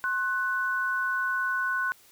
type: tone pair together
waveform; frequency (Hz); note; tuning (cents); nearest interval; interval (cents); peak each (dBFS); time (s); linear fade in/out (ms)
sine; 1066 / 1490.5; C6 / F#6; +32 / +12; tritone; 580; -31 / -26; 0.04-1.92; 0
effects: white hiss -57 dBFS RMS until 2.11 s